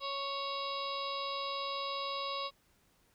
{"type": "harmonic tone", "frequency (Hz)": 554.4, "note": "C#5", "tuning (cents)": 0, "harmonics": [1, 2, 4, 5, 6, 7, 8, 9], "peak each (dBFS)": [-42, -38, -50, -46, -49, -42, -50, -47], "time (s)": [0, 2.51], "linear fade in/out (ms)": 50, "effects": ["pink hiss -70 dBFS RMS until 3.14 s"]}